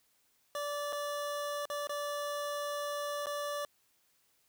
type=tone with dropouts; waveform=25% pulse; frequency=581 Hz; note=D5; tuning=19 cents flat; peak=-31 dBFS; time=0.55-3.65 s; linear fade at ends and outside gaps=1 ms; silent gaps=0.925-0.929 / 1.655-1.7 / 1.871-1.894 / 3.259-3.268 s; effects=white hiss -72 dBFS RMS until 4.48 s